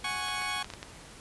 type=chord; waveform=15% pulse; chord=F# suspended second; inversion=none; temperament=equal; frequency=740 / 830.6 / 1108.7 Hz; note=F#5 / G#5 / C#6; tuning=0 / 0 / 0 cents; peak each=-32 / -30 / -27 dBFS; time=0.04-0.63 s; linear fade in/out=5 ms
type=clicks; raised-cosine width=0.2 ms; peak=-22 dBFS; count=6; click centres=0.285 / 0.42 / 0.645 / 0.702 / 0.737 / 0.829 s
effects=pink hiss -49 dBFS RMS until 1.2 s + resampled to 24000 Hz